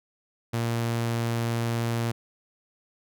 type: tone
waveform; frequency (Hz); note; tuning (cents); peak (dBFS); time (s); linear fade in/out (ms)
sawtooth; 116.54; A#2; 0; -21; 0.53-2.12; 10
effects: none